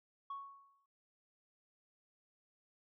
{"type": "tone with exponential decay", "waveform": "sine", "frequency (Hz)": 1108.7, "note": "C#6", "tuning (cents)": 0, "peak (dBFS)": -38, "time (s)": [0.3, 0.86], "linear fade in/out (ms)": 5, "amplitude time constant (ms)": 120, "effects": ["tanh soft clip ceiling -38 dBFS"]}